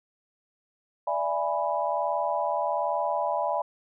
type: chord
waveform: sine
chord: E dominant seventh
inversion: third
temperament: equal with one note detuned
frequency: 587.3 / 668.5 / 830.6 / 987.8 Hz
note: D5 / E5 / G#5 / B5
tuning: 0 / +24 / 0 / 0 cents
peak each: -30 dBFS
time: 1.07-3.62 s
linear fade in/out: 5 ms
effects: none